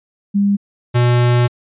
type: tone pair in turn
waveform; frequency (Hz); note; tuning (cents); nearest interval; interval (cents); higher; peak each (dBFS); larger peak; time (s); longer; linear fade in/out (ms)
sine / square; 201.1 / 121.59; G3 / B2; +44 / -27; major sixth; 871; first; -11 / -11; neither; 0.34-0.57 / 0.94-1.48; second; 20
effects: resampled to 8000 Hz

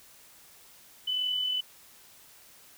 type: tone with amplitude modulation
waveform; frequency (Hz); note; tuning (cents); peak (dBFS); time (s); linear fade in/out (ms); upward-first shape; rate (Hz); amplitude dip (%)
sine; 3001; F#7; +24; -25; 1.07-1.61; 10; sine; 42.1; 40
effects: white hiss -55 dBFS RMS until 2.77 s

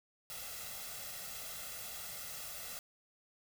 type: noise with comb filter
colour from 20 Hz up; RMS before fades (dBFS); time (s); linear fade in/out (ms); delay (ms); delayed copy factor
white; -45; 0.3-2.79; 0; 1.5; +0.7
effects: none

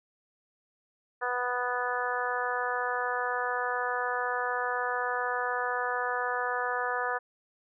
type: harmonic tone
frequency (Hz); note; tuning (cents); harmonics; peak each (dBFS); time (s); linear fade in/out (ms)
246.9; B3; 0; 2 / 3 / 4 / 5 / 6 / 7; -35 / -35 / -35 / -35 / -35 / -35; 1.21-7.19; 20
effects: none

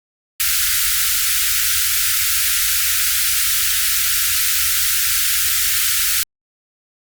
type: band-stop noise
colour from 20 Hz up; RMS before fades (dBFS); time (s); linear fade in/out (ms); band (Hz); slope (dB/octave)
white; -17; 0.4-6.23; 0; 100 to 1300; 96
effects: Opus 48 kbps

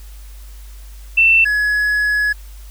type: tone pair in turn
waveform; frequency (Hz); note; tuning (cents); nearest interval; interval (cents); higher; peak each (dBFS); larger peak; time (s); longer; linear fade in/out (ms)
sine / triangle; 2679 / 1687.7; E7 / G#6; +27 / +27; minor sixth; 800; first; -8 / -12; first; 1.17-1.45 / 1.45-2.33; second; 10
effects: added 50 Hz sine -33 dBFS peak until 2.7 s + white hiss -47 dBFS RMS until 2.7 s

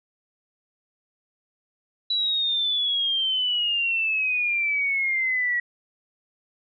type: exponential sweep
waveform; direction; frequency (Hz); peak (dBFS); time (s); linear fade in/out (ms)
sine; down; 3951 to 1920; -21; 2.1-5.6; 5
effects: none

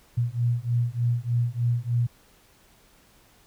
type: beating tone pair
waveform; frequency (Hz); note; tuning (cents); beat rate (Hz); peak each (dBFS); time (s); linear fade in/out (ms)
sine; 118 / 121.3; A#2 / B2; +22 / -31; 3.3; -25; 0.17-2.07; 10
effects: pink hiss -58 dBFS RMS until 3.46 s

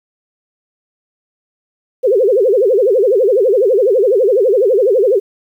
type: tone with vibrato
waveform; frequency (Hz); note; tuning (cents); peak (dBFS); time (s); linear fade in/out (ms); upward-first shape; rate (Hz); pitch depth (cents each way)
sine; 448.9; A4; +35; -8; 2.03-5.2; 20; sine; 12; 290
effects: 8-bit

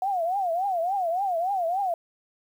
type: tone with vibrato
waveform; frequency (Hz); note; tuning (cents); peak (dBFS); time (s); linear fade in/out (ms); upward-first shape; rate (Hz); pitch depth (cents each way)
sine; 728; F#5; -28; -23; 0.02-1.94; 2; triangle; 3.5; 210
effects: 9-bit

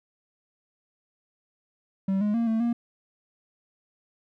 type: tone with pitch steps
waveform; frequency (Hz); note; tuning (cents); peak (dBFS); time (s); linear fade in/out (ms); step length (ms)
triangle; 192.9 / 208.6 / 232 / 223.2 / 236; G3 / G#3 / A#3 / A3 / A#3; -28 / +8 / -8 / +25 / +22; -20; 2.08-2.73; 5; 130
effects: none

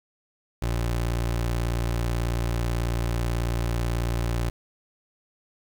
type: tone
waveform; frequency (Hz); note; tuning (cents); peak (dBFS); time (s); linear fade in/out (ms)
25% pulse; 58.27; A#1; 0; -20; 0.62-4.5; 5
effects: 8-bit

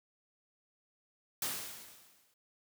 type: noise with exponential decay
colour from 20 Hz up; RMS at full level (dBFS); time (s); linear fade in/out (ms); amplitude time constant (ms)
white; -34; 1.42-2.34; 2; 200
effects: high-pass 80 Hz 12 dB/octave

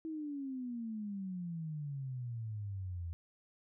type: exponential sweep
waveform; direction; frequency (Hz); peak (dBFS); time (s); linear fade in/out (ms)
sine; down; 324.7 to 82.41; -38; 0.05-3.13; 0
effects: none

